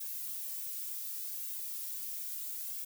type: noise with flanger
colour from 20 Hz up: violet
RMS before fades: -40 dBFS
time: 0-2.85 s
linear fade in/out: 10 ms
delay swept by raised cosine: 1.8 to 2.75 ms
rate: 0.71 Hz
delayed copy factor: +0.8
effects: none